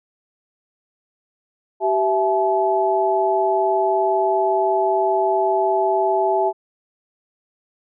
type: tone cluster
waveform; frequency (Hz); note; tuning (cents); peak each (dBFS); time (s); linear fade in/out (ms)
sine; 386.2 / 661 / 858; G4 / E5 / A5; -26 / +5 / -44; -20; 1.8-6.53; 50
effects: none